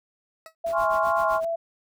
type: tone with exponential decay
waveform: 20% pulse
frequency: 644 Hz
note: E5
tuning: 41 cents flat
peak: -32 dBFS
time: 0.46-0.55 s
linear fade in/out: 1 ms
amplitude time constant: 18 ms
type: tone with vibrato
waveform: sine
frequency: 659.3 Hz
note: E5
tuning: in tune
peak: -24 dBFS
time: 0.64-1.56 s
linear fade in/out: 10 ms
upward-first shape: square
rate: 2.5 Hz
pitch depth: 22 cents each way
type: noise with tremolo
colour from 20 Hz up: pink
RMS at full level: -42 dBFS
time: 0.66-1.45 s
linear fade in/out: 5 ms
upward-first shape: sine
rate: 7.8 Hz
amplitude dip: 90%
type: chord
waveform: sine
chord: Db major seventh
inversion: second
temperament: equal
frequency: 830.6 / 1046.5 / 1108.7 / 1396.9 Hz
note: Ab5 / C6 / Db6 / F6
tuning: 0 / 0 / 0 / 0 cents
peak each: -28 / -25 / -28 / -29 dBFS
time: 0.72-1.41 s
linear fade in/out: 50 ms
effects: none